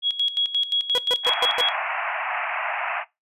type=tone with tremolo; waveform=sine; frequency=3322 Hz; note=G#7; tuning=in tune; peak=-18 dBFS; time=0.02-1.74 s; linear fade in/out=50 ms; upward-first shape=square; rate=5.7 Hz; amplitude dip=75%
type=tone bursts; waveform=sawtooth; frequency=493.9 Hz; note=B4; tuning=in tune; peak=-19 dBFS; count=5; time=0.95-1.61 s; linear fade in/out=0 ms; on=28 ms; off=130 ms
type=band-pass noise; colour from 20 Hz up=pink; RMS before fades=-27 dBFS; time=1.23-3.05 s; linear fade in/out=50 ms; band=640 to 2700 Hz; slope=96 dB/octave
effects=noise-tail reverb RT60 0.2 s tail -20 dB re dry + resampled to 32000 Hz